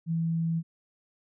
sine tone, 164.81 Hz, E3, in tune, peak -25 dBFS, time 0.06-0.63 s, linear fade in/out 50 ms, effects none

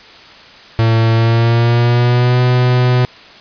45% pulse tone with pitch glide, 113.1 to 124.77 Hz, A2 to B2, +48 to +18 cents, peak -9 dBFS, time 0.79-3.05 s, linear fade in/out 0 ms, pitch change +170 cents, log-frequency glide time 1.12-2.4 s, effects white hiss -38 dBFS RMS until 3.4 s + resampled to 11025 Hz

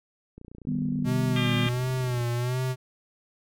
click train, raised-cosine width 3 ms, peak -31 dBFS, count 55, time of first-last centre 0.38-2.211 s, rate 29.5 Hz
sine chord, Eb augmented, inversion none, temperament equal with one note detuned, 153.6 / 196 / 246.9 Hz, Eb3 / G3 / B3, -22 / 0 / 0 cents, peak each -30 / -31 / -28 dBFS, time 0.67-1.67 s, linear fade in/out 2 ms
square tone with vibrato, 124.2 Hz, B2, 10 cents sharp, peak -26 dBFS, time 1.04-2.76 s, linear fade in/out 50 ms, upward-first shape sine, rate 1.4 Hz, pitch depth 70 cents each way
harmonic tone, 400.3 Hz, G4, 36 cents sharp, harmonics 3 / 4 / 5 / 6 / 7 / 8 / 9, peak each -37 / -39 / -37 / -35 / -39 / -34 / -38 dBFS, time 1.36-1.69 s, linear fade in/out 2 ms
effects none

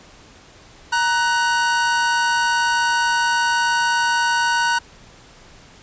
45% pulse tone pair together, 940 / 1492.2 Hz, A#5 / F#6, +14 / +14 cents, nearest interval minor sixth, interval 800 cents, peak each -19 dBFS, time 0.92-4.79 s, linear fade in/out 10 ms, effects pink hiss -46 dBFS RMS until 5.82 s + resampled to 16000 Hz

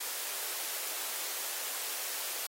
white high-pass noise, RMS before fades -37 dBFS, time 0-2.47 s, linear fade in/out 10 ms, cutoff 380 Hz, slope 24 dB/octave, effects AAC 48 kbps

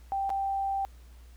sine tone with dropouts, 784 Hz, G5, in tune, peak -27 dBFS, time 0.12-0.85 s, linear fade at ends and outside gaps 0 ms, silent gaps 0.294-0.302 s, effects added 60 Hz sine -48 dBFS peak until 1.36 s + pink hiss -62 dBFS RMS until 1.36 s

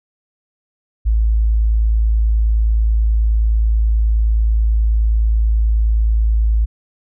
sine tone, 54.7 Hz, A1, 9 cents flat, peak -11 dBFS, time 1.05-6.66 s, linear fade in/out 20 ms, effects none

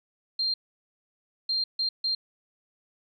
sine tone bursts at uneven times, 4186 Hz, C8, in tune, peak -24 dBFS, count 4, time 0.39-0.54 / 1.49-1.64 / 1.79-1.89 / 2.04-2.15 s, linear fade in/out 5 ms, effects none

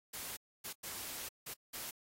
white noise bursts at uneven times, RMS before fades -44 dBFS, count 5, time 0.13-0.37 / 0.64-0.73 / 0.83-1.29 / 1.46-1.54 / 1.73-1.91 s, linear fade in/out 10 ms, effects AAC 48 kbps

